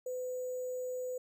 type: tone with sample-and-hold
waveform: sine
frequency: 505 Hz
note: B4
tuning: 39 cents sharp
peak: -35 dBFS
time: 0.06-1.18 s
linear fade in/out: 5 ms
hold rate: 7350 Hz
effects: none